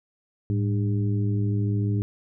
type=harmonic tone with a mistuned harmonic; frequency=100.7 Hz; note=G2; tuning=47 cents sharp; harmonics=1 / 2 / 3 / 4; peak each=-22 / -30 / -32 / -37 dBFS; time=0.5-2.02 s; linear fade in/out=0 ms; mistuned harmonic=1; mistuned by=+110 cents; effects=none